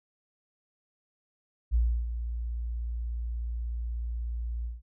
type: tone with ADSR envelope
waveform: sine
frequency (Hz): 58.27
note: A#1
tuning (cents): 0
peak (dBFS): -20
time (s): 1.71-4.82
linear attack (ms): 37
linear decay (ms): 310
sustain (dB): -10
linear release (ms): 170
effects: none